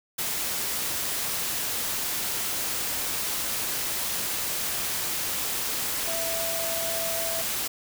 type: tone in noise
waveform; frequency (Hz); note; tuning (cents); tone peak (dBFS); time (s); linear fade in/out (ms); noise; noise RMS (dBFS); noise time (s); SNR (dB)
sine; 663; E5; +10; -32; 6.07-7.42; 10; white; -29; 0.18-7.68; -6
effects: none